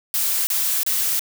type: noise bursts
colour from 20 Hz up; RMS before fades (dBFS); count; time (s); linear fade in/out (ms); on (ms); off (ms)
blue; -21; 3; 0.14-1.194; 0; 330; 32
effects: none